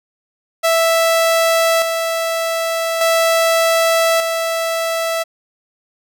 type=tone with tremolo; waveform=sawtooth; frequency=659.3 Hz; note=E5; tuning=in tune; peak=-8 dBFS; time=0.63-5.24 s; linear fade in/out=20 ms; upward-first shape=square; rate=0.42 Hz; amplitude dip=45%; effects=none